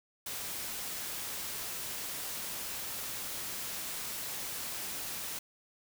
white noise, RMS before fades -39 dBFS, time 0.26-5.39 s, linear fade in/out 5 ms, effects none

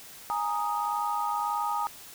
sine chord, Ab suspended second, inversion none, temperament equal, 830.6 / 932.3 / 1244.5 Hz, Ab5 / Bb5 / Eb6, 0 / 0 / 0 cents, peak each -31 dBFS, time 0.3-1.87 s, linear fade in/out 0 ms, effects white hiss -47 dBFS RMS until 2.14 s

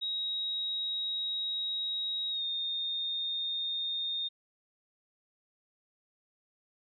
sine tone with pitch glide, 3803 to 3665 Hz, A#7 to A#7, +34 to -30 cents, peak -31 dBFS, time 0.01-4.29 s, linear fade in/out 20 ms, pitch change -64 cents, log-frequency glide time 2.3-2.43 s, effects none

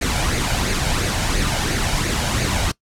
pink noise with flanger, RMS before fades -20 dBFS, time 0.01-2.72 s, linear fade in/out 10 ms, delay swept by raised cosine 0.45 to 1.35 ms, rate 2.9 Hz, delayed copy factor +0.5, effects noise-tail reverb RT60 0.1 s tail -22 dB re dry + low-pass 9000 Hz 12 dB/octave

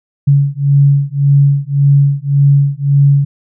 sine beating tone pair, 140 / 141.8 Hz, C#3 / C#3, +18 / +40 cents, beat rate 1.8 Hz, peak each -10 dBFS, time 0.27-3.25 s, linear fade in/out 10 ms, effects none

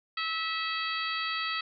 harmonic tone, 650 Hz, E5, 24 cents flat, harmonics 2 / 3 / 4 / 5 / 6 / 7, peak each -34 / -36 / -37 / -38 / -39 / -39 dBFS, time 0.17-1.61 s, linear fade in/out 5 ms, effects none

